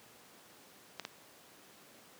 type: clicks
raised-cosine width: 0.2 ms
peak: -21 dBFS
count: 2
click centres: 0.997 / 1.051 s
effects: pink hiss -58 dBFS RMS until 2.19 s + high-pass 200 Hz 12 dB/octave